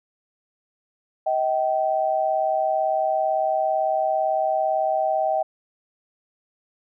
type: tone pair together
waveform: sine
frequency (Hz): 634.1 / 772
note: D#5 / G5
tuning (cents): +33 / -27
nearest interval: minor third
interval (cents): 340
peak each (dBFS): -22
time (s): 1.26-5.43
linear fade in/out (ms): 10
effects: none